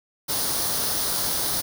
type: noise with comb filter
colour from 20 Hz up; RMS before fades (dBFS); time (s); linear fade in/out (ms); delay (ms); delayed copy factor
white; -25; 0.28-1.62; 20; 0.2; +0.6
effects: none